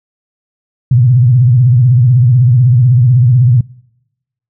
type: tone with vibrato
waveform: sine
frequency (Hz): 123.47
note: B2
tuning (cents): 0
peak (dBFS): -4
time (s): 0.91-3.61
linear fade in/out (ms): 5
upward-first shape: sine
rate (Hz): 16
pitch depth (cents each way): 150
effects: noise-tail reverb RT60 0.9 s tail -24 dB re dry